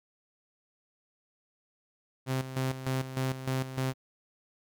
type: tone with tremolo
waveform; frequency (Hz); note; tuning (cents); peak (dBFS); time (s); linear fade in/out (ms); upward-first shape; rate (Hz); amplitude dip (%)
sawtooth; 131.1; C3; +4; -24; 2.26-3.94; 50; square; 3.3; 70
effects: none